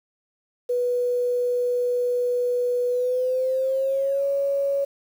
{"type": "tone with pitch glide", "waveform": "sine", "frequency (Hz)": [490.7, 557.2], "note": ["B4", "C#5"], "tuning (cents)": [-11, 9], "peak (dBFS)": -20, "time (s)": [0.69, 4.85], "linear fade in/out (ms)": 10, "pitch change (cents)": 220, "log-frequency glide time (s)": [2.88, 4.24], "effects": ["8-bit"]}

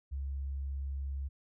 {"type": "tone", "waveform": "sine", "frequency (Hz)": 68.6, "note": "C#2", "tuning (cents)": -17, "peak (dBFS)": -34, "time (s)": [0.11, 1.29], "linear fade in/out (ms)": 20, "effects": []}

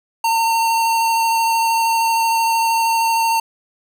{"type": "tone with vibrato", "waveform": "square", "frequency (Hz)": 910, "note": "A#5", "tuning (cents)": -42, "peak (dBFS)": -15, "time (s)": [0.24, 3.4], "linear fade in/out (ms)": 5, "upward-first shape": "sine", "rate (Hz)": 13, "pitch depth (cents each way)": 11, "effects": []}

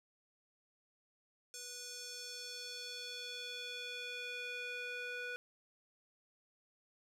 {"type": "tone with band-pass filter sweep", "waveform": "square", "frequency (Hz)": 490.5, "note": "B4", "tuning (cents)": -12, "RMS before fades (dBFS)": -45, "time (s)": [1.54, 5.36], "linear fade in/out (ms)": 0, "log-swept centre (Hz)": [6800, 1900], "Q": 2.2, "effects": ["12-bit"]}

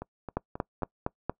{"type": "two click trains", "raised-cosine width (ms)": 1, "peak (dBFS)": [-23, -14], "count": [4, 5], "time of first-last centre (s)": [[0.02, 0.822], [0.37, 1.296]], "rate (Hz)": [3.74, 4.32], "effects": ["noise-tail reverb RT60 0.1 s tail -24 dB re dry"]}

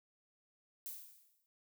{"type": "noise with exponential decay", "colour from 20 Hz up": "violet", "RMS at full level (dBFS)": -43, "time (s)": [0.86, 1.46], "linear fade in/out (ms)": 0, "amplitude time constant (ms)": 130, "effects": []}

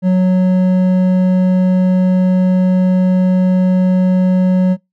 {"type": "tone with hard clipping", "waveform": "triangle", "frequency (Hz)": 184.3, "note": "F#3", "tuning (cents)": -7, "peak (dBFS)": -10, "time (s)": [0.02, 4.77], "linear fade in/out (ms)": 50, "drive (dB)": 10, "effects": ["noise-tail reverb RT60 0.2 s tail -26 dB re dry"]}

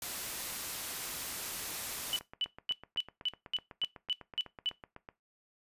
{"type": "noise", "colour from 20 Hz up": "white", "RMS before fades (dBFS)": -39, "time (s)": [0.02, 2.19], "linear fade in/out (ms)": 2}
{"type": "tone bursts", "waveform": "sine", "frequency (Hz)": 2979, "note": "F#7", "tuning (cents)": 11, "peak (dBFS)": -29, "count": 10, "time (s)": [2.13, 4.69], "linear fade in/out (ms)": 0, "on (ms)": 31, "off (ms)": 250}
{"type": "click train", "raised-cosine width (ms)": 0.5, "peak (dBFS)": -31, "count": 24, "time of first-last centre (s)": [2.21, 5.089], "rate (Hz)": 7.99}
{"effects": ["noise-tail reverb RT60 0.2 s tail -18 dB re dry", "resampled to 32000 Hz"]}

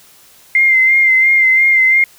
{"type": "tone with vibrato", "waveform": "sine", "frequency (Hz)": 2093, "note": "C7", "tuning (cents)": 0, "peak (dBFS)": -7, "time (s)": [0.55, 2.04], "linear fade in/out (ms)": 2, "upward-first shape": "sine", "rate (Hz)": 2.9, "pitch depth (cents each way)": 32, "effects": ["white hiss -45 dBFS RMS until 2.18 s"]}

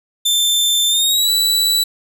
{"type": "tone with pitch glide", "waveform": "sawtooth", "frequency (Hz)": [3557, 3947], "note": ["A7", "B7"], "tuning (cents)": [18, -2], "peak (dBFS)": -10, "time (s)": [0.25, 1.84], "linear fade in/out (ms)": 10, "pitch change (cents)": 180, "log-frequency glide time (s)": [0.88, 1.29], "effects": []}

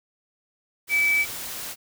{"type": "tone in noise", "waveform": "sine", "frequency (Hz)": 2302, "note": "D7", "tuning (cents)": -35, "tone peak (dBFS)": -18, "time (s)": [0.89, 1.26], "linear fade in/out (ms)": 50, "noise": "white", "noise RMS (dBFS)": -34, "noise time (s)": [0.87, 1.76], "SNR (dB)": 13, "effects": []}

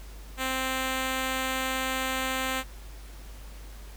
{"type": "tone", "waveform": "5% pulse", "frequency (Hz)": 261.6, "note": "C4", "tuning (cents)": 0, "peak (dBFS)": -16, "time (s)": [0.37, 2.64], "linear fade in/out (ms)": 50, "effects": ["added 50 Hz sine -41 dBFS peak until 3.96 s", "pink hiss -51 dBFS RMS until 3.96 s"]}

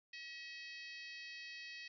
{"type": "harmonic tone", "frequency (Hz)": 640, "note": "D#5", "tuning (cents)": 49, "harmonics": [3, 4, 5, 6, 7, 8, 9], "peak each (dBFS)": [-52, -52, -59, -60, -55, -61, -66], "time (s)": [0.13, 1.88], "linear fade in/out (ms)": 5, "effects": []}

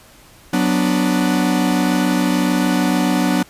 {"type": "chord", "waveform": "45% pulse", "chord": "B minor", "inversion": "second", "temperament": "equal", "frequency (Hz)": [185, 246.9, 293.7], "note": ["F#3", "B3", "D4"], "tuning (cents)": [0, 0, 0], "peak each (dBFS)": -19, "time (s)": [0.53, 3.43], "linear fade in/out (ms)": 5, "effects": ["pink hiss -46 dBFS RMS until 3.49 s", "resampled to 32000 Hz"]}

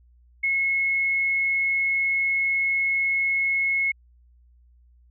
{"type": "tone", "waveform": "sine", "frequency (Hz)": 2178, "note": "C#7", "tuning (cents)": -31, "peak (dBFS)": -20, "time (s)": [0.43, 3.92], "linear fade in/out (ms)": 10, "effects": ["added 60 Hz sine -53 dBFS peak until 5.1 s"]}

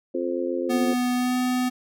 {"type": "harmonic tone", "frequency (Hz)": 87.31, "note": "F2", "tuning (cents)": 0, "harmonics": [3, 4, 5, 6], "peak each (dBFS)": [-30, -27, -33, -29], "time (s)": [0.14, 0.94], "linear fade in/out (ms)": 10}
{"type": "tone with pitch glide", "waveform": "square", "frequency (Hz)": [247.6, 251.2], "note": ["B3", "B3"], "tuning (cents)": [5, 30], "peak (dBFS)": -22, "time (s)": [0.69, 1.7], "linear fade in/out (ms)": 20, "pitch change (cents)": 25, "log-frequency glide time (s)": [1.15, 1.36]}
{"effects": []}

